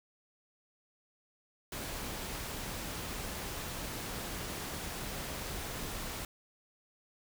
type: noise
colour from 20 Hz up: pink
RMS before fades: -40 dBFS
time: 1.72-6.25 s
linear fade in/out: 2 ms
effects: none